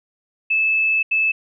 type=tone bursts at uneven times; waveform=sine; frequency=2616 Hz; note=E7; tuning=14 cents flat; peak=-15 dBFS; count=2; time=0.5-1.03 / 1.11-1.32 s; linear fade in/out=10 ms; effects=none